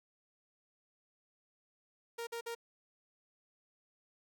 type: tone bursts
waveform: sawtooth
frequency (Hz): 466.2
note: A#4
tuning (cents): 0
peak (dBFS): -35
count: 3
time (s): 2.18-2.551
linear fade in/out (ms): 10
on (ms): 91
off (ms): 49
effects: none